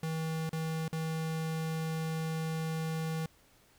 square tone with dropouts, 160.4 Hz, E3, 47 cents flat, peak -33 dBFS, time 0.03-3.26 s, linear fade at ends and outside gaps 2 ms, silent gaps 0.493-0.53 / 0.881-0.928 s, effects pink hiss -64 dBFS RMS until 3.78 s

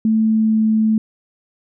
sine tone with pitch glide, 220.2 to 218.7 Hz, A3 to A3, +2 to -10 cents, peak -12 dBFS, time 0.05-0.98 s, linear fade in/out 2 ms, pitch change -12 cents, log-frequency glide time 0.23-0.63 s, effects none

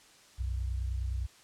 sine tone pair together, 62.77 / 92.5 Hz, B1 / F#2, +29 / 0 cents, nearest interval perfect fifth, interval 671 cents, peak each -31 / -38 dBFS, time 0.38-1.27 s, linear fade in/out 20 ms, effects white hiss -58 dBFS RMS until 1.43 s + low-pass 8000 Hz 12 dB/octave

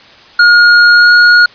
square tone with pitch glide, 1430 to 1439.1 Hz, F6 to F#6, +41 to -48 cents, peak -3 dBFS, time 0.39-1.46 s, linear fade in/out 5 ms, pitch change +11 cents, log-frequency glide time 0.93-1.1 s, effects white hiss -38 dBFS RMS until 1.54 s + resampled to 11025 Hz

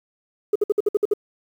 sine tone bursts, 415.3 Hz, G#4, in tune, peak -13 dBFS, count 8, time 0.53-1.137 s, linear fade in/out 5 ms, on 26 ms, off 57 ms, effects tanh soft clip ceiling -11 dBFS + 8-bit

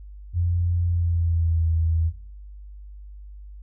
sine tone with pitch glide, 87 to 81.64 Hz, F2 to E2, -6 to -16 cents, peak -19 dBFS, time 0.33-2.12 s, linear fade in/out 50 ms, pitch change -110 cents, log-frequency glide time 0.83-1.67 s, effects noise-tail reverb RT60 0.6 s tail -17 dB re dry + added 50 Hz sine -38 dBFS peak until 3.62 s

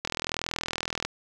click train, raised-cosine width 0.2 ms, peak -11 dBFS, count 42, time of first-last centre 0.05-1.05 s, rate 41 Hz, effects none

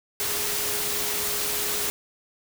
sine tone in noise, 415.3 Hz, G#4, in tune, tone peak -37 dBFS, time 0.2-1.9 s, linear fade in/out 0 ms, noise white, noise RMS -27 dBFS, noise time 0.2-1.9 s, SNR -13 dB, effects none

